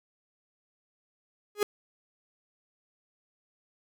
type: tone with exponential growth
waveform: 45% pulse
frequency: 415.3 Hz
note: G#4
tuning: in tune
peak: -19 dBFS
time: 1.55-1.63 s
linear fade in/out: 2 ms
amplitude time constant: 17 ms
effects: none